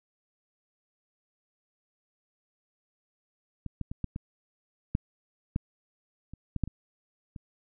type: clicks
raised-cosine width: 5 ms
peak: -24 / -21 / -24 / -18 / -22 / -13 / -15 / -30 / -19 / -14 / -26 / -28 dBFS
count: 12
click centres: 3.663 / 3.813 / 3.915 / 4.043 / 4.161 / 4.951 / 5.561 / 6.336 / 6.563 / 6.637 / 6.676 / 7.362 s
effects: none